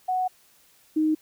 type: tone pair in turn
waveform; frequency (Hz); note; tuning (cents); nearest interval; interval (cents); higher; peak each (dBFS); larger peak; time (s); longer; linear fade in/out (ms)
sine; 740 / 311.1; F#5 / D#4; 0 / 0; octave + minor third; 1500; first; -22 / -19; second; 0.08-0.28 / 0.96-1.15; first; 10
effects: white hiss -59 dBFS RMS until 1.21 s